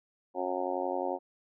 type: harmonic tone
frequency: 91.2 Hz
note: F#2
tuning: 24 cents flat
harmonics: 3 / 4 / 5 / 6 / 7 / 8 / 9 / 10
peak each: -40 / -36 / -46 / -35 / -41 / -36 / -40 / -40 dBFS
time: 0.34-1.19 s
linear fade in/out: 50 ms
effects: none